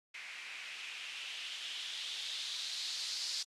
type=noise with low-pass filter sweep; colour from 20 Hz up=violet; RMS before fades=-42 dBFS; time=0.14-3.43 s; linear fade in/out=5 ms; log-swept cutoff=2200 to 4700 Hz; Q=3.4; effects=low-pass 9000 Hz 12 dB/octave + AAC 64 kbps